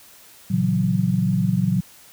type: chord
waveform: sine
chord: F# dominant seventh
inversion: first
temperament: equal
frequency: 116.54 / 138.59 / 164.81 / 185 Hz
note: A#2 / C#3 / E3 / F#3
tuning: 0 / 0 / 0 / 0 cents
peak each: -24 / -25 / -24 / -20 dBFS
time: 0.5-1.81 s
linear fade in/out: 10 ms
effects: white hiss -48 dBFS RMS until 2.12 s